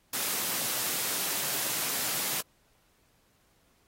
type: high-pass noise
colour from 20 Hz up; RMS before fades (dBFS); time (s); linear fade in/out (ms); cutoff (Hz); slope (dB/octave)
white; -31; 0.13-2.41; 5; 110; 48
effects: pink hiss -68 dBFS RMS until 3.87 s + AAC 48 kbps